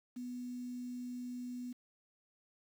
sine tone with quantisation, 246.9 Hz, B3, in tune, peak -40 dBFS, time 0.16-1.73 s, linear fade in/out 10 ms, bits 10, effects none

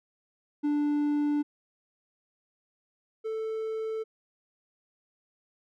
triangle tone pair in turn, 293.7 / 441.3 Hz, D4 / A4, 0 / +5 cents, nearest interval perfect fifth, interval 705 cents, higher second, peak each -22 / -28 dBFS, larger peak first, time 0.63-1.43 / 3.24-4.04 s, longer neither, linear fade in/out 20 ms, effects none

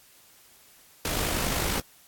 pink noise with amplitude modulation, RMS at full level -26 dBFS, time 1.05-1.8 s, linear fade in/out 2 ms, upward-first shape sine, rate 51.1 Hz, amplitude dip 40%, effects white hiss -56 dBFS RMS until 2.07 s + AAC 64 kbps

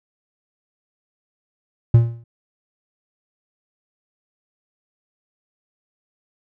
triangle tone with exponential decay, 116.7 Hz, A#2, 2 cents sharp, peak -3 dBFS, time 1.94-2.24 s, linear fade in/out 5 ms, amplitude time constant 64 ms, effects none

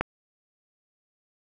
click, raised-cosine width 0.5 ms, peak -9 dBFS, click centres 0.01 s, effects none

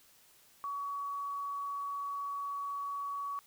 sine tone, 1129 Hz, C#6, 31 cents sharp, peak -35 dBFS, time 0.64-3.39 s, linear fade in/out 0 ms, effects white hiss -63 dBFS RMS until 3.46 s

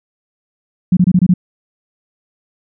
sine tone bursts, 180.7 Hz, F#3, 41 cents flat, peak -6 dBFS, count 6, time 0.92-1.339 s, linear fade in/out 5 ms, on 49 ms, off 25 ms, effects none

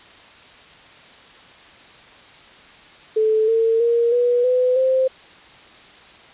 sine tone with pitch steps, 436.4 / 452.3 / 468.8 / 485.9 / 503.6 / 522 Hz, A4 / A4 / A#4 / B4 / B4 / C5, -14 / +48 / +10 / -28 / +34 / -4 cents, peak -14 dBFS, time 3.16-5.08 s, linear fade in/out 10 ms, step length 320 ms, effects white hiss -45 dBFS RMS until 6.33 s + resampled to 8000 Hz

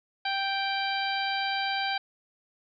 harmonic tone, 784 Hz, G5, in tune, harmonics 1 / 2 / 3 / 4 / 5 / 6, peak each -30 / -33 / -35 / -36 / -37 / -38 dBFS, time 0.25-1.98 s, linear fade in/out 5 ms, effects none

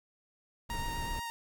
brown noise, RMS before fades -38 dBFS, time 0.69-1.2 s, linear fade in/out 10 ms
sawtooth tone with vibrato, 932.3 Hz, A#5, in tune, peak -33 dBFS, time 0.7-1.3 s, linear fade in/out 0 ms, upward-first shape sine, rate 8.1 Hz, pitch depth 14 cents each way
effects none

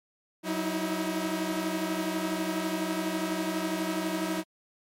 sawtooth tone cluster, 186.2 / 314.5 / 326.6 Hz, F#3 / D#4 / E4, +11 / +19 / -16 cents, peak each -30 / -28 / -29 dBFS, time 0.43-4.44 s, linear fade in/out 50 ms, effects MP3 64 kbps

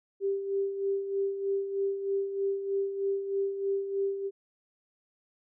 sine tone with tremolo, 393.9 Hz, G4, 8 cents sharp, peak -25 dBFS, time 0.2-4.31 s, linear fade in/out 50 ms, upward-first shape sine, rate 3.2 Hz, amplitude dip 60%, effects none

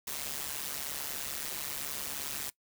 white noise with amplitude modulation, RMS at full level -34 dBFS, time 0.07-2.5 s, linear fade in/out 5 ms, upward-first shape sine, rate 143 Hz, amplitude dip 85%, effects noise-tail reverb RT60 0.1 s tail -20 dB re dry

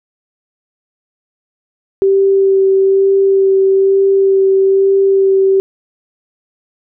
sine tone with vibrato, 388.3 Hz, G4, 16 cents flat, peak -7 dBFS, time 2.02-5.6 s, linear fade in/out 0 ms, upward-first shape sine, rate 1.1 Hz, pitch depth 12 cents each way, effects none

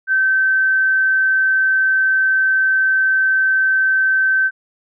sine tone, 1544 Hz, G6, 27 cents flat, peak -12 dBFS, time 0.07-4.51 s, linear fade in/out 50 ms, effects none

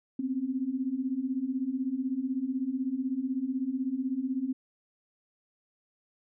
sine beating tone pair, 250.6 / 266.6 Hz, B3 / C4, +25 / +33 cents, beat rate 16 Hz, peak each -33 / -30 dBFS, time 0.19-4.53 s, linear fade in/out 5 ms, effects none

